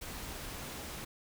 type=noise; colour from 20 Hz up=pink; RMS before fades=-43 dBFS; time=0.01-1.05 s; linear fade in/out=10 ms; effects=none